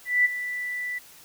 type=tone with ADSR envelope; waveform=sine; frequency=1976 Hz; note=B6; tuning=in tune; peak=-15 dBFS; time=0.05-0.99 s; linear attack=200 ms; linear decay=20 ms; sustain=-13 dB; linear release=13 ms; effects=white hiss -50 dBFS RMS until 1.24 s